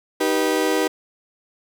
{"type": "chord", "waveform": "35% pulse", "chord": "Eb augmented", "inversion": "none", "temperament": "just", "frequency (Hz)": [311.1, 388.9, 486.1], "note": ["Eb4", "G4", "B4"], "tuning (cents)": [0, -14, -28], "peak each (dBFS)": -21, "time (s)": [0.2, 0.88], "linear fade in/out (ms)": 10, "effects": []}